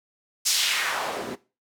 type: noise with band-pass filter sweep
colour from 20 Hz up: white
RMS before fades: -26 dBFS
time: 0.45-1.36 s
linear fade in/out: 20 ms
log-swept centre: 6400 to 260 Hz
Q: 1.4
effects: noise-tail reverb RT60 0.3 s tail -18 dB re dry